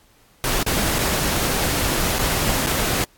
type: noise with dropouts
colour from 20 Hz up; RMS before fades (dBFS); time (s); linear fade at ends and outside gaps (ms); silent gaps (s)
pink; -21; 0.44-3.04; 0; 0.629-0.665 / 0.985-0.99 / 2.184-2.192 / 2.663-2.67
effects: pink hiss -56 dBFS RMS until 3.17 s + AAC 64 kbps